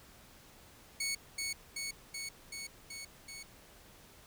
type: tone with echo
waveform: 15% pulse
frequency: 2217 Hz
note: C#7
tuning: in tune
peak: -27 dBFS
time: 1-1.15 s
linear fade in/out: 5 ms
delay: 380 ms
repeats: 6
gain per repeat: -2 dB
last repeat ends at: 3.43 s
effects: pink hiss -58 dBFS RMS until 4.26 s